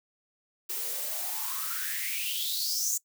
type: noise with high-pass filter sweep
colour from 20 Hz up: blue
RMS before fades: -32 dBFS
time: 0.69-2.98 s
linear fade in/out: 10 ms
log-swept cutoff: 350 to 7000 Hz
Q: 8.5
effects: noise-tail reverb RT60 0.1 s tail -21 dB re dry

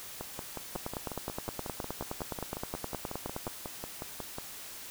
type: two click trains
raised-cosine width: 1 ms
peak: -23 / -20 dBFS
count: 24 / 27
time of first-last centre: 0.21-4.384 / 0.76-3.468 s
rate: 5.51 / 9.6 Hz
effects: white hiss -45 dBFS RMS until 4.9 s

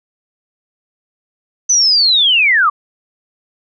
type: linear sweep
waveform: sine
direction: down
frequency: 6100 to 1111 Hz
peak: -8 dBFS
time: 1.69-2.7 s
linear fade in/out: 10 ms
effects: none

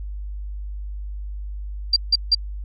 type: tone bursts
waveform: sine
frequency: 4718 Hz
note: D8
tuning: 7 cents sharp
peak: -12 dBFS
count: 3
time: 1.93-2.349 s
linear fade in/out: 5 ms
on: 33 ms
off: 160 ms
effects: added 50 Hz sine -28 dBFS peak until 2.64 s

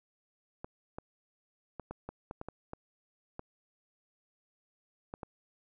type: clicks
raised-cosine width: 1 ms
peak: -26 dBFS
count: 12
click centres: 0.645 / 0.985 / 1.797 / 1.91 / 2.09 / 2.311 / 2.414 / 2.486 / 2.734 / 3.394 / 5.139 / 5.232 s
effects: none

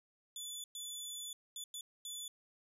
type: tone bursts at uneven times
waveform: 20% pulse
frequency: 3469 Hz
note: A7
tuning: 25 cents flat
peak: -37 dBFS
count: 5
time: 0.36-0.64 / 0.75-1.33 / 1.56-1.64 / 1.74-1.81 / 2.05-2.28 s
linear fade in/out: 2 ms
effects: none

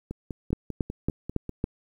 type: two click trains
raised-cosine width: 3 ms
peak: -12 / -20 dBFS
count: 5 / 8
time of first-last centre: 0.53-1.641 / 0.11-1.493 s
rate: 3.6 / 5.06 Hz
effects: 9-bit

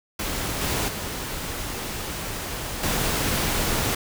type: noise with level steps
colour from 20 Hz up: pink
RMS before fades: -28 / -25 / -31 / -24 dBFS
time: 0.19-3.95 s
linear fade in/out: 5 ms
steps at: 0.61 / 0.88 / 2.83 s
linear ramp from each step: 5 ms
effects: none

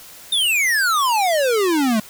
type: exponential sweep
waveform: square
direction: down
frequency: 3682 to 207.7 Hz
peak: -16 dBFS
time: 0.32-2 s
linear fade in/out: 5 ms
effects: white hiss -41 dBFS RMS until 2.09 s

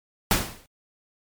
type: noise with exponential decay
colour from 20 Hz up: pink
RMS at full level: -17 dBFS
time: 0.31-0.66 s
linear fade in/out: 1 ms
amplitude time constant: 74 ms
effects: MP3 96 kbps

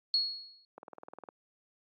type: tone with exponential decay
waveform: sine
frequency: 4330 Hz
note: C#8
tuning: 41 cents flat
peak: -23 dBFS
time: 0.14-0.65 s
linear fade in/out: 1 ms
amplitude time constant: 110 ms
type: click train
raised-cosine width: 1 ms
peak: -30 dBFS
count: 11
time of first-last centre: 0.78-1.288 s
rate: 19.7 Hz
effects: high-pass 400 Hz 12 dB/octave + AAC 64 kbps

